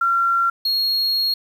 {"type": "tone pair in turn", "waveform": ["sine", "triangle"], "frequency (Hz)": [1370, 4293], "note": ["F6", "C8"], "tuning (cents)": [-34, 44], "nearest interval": "octave + minor sixth", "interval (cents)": 1978, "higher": "second", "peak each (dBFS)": [-15, -16], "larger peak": "first", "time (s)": [[0.01, 0.5], [0.65, 1.34]], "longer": "second", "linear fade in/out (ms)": 5, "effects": ["8-bit"]}